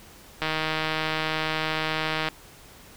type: click train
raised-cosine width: 0.3 ms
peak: -10 dBFS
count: 294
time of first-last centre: 0.42-2.286 s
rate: 157 Hz
effects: pink hiss -49 dBFS RMS until 2.96 s